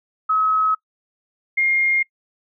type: tone pair in turn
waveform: sine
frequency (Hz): 1281 / 2127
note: E6 / C7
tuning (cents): -50 / +28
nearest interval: major sixth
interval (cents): 878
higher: second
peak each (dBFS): -15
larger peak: neither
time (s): 0.29-0.75 / 1.57-2.03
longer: neither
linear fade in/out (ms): 10
effects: noise-tail reverb RT60 0.1 s tail -24 dB re dry